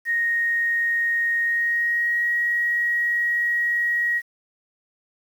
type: tone with pitch glide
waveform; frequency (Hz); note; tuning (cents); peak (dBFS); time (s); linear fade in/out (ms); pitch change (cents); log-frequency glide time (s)
sine; 1864.7 to 1898.4; A#6 to A#6; 0 to +31; -19; 0.05-4.22; 50; +31; 1.44-2.29
effects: 8-bit

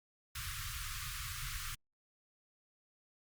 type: band-stop noise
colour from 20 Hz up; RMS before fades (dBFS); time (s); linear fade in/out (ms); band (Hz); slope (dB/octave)
pink; -42; 0.35-1.75; 5; 140 to 1100; 96
effects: Opus 48 kbps

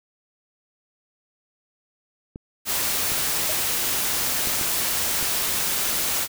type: clicks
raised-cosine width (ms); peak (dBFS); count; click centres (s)
3; -22; 5; 2.359 / 3.119 / 4.473 / 4.613 / 5.227
type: noise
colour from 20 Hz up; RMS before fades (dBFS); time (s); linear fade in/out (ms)
white; -24; 2.65-6.28; 50
type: tone with exponential decay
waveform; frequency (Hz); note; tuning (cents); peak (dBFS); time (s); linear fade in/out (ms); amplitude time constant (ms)
triangle; 627; D#5; +13; -24; 3.49-3.61; 2; 25
effects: none

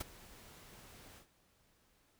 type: noise with ADSR envelope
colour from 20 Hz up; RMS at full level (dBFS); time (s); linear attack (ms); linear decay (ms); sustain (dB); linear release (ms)
pink; -38; 0-1.27; 10; 16; -19; 97
effects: pink hiss -72 dBFS RMS until 2.19 s

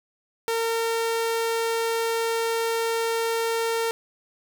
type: tone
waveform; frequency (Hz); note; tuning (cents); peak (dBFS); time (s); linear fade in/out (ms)
sawtooth; 456.9; A#4; -35; -19; 0.48-3.91; 0
effects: none

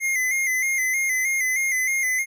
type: tone with vibrato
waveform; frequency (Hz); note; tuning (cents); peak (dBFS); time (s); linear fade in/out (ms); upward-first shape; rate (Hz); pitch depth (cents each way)
square; 2078; C7; -12; -21; 0-2.26; 50; square; 3.2; 45
effects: none

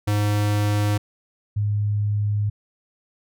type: tone pair in turn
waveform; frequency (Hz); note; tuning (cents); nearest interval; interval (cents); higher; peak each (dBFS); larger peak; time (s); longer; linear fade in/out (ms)
square / sine; 103.83 / 103.83; G#2 / G#2; 0 / 0; unison; 0; neither; -19; neither; 0.07-0.98 / 1.56-2.5; second; 10
effects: none

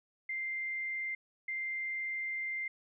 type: tone bursts at uneven times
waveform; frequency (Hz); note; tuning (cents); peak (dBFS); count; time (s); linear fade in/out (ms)
sine; 2093; C7; 0; -34; 2; 0.29-1.15 / 1.48-2.68; 5
effects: none

